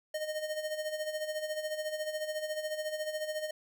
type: tone with tremolo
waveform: square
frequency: 616 Hz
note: D#5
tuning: 17 cents flat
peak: -32 dBFS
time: 0.14-3.51 s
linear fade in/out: 5 ms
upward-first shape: sine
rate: 14 Hz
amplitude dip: 65%
effects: none